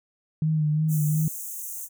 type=tone with vibrato; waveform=sine; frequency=154.1 Hz; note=D#3; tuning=16 cents flat; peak=-20 dBFS; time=0.42-1.28 s; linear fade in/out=2 ms; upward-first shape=sine; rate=2.8 Hz; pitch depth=38 cents each way
type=high-pass noise; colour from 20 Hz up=white; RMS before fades=-35 dBFS; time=0.88-1.89 s; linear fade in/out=50 ms; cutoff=6100 Hz; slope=96 dB/octave
effects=none